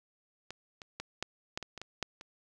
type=clicks; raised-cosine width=0.2 ms; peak=-24 / -28 / -21 / -16 / -17 / -23 / -26 / -24 / -15 / -29 dBFS; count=10; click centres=0.506 / 0.818 / 1 / 1.226 / 1.575 / 1.627 / 1.777 / 1.816 / 2.027 / 2.211 s; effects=none